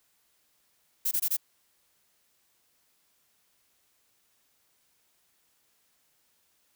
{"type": "noise bursts", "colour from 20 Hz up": "violet", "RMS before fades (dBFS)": -27, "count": 4, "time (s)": [1.05, 1.369], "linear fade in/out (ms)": 10, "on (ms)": 64, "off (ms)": 21, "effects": ["white hiss -70 dBFS RMS until 6.75 s"]}